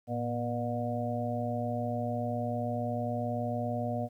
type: harmonic tone with a mistuned harmonic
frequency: 120.3 Hz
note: B2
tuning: 45 cents flat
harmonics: 1 / 2 / 4 / 5 / 6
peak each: -35 / -35 / -41 / -36 / -37 dBFS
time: 0.07-4.09 s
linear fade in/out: 50 ms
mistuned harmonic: 1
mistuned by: -98 cents
effects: 11-bit